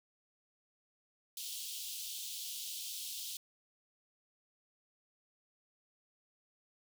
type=high-pass noise; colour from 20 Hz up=pink; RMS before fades=-43 dBFS; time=1.37-3.37 s; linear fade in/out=2 ms; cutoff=3000 Hz; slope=48 dB/octave; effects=none